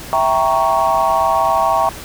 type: chord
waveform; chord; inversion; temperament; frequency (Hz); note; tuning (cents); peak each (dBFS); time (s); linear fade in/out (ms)
sine; E diminished seventh; none; equal; 659.3 / 784 / 932.3 / 1108.7; E5 / G5 / Bb5 / Db6; 0 / 0 / 0 / 0; -17; 0.13-1.89; 0
effects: tanh soft clip ceiling -3 dBFS + pink hiss -32 dBFS RMS until 2.04 s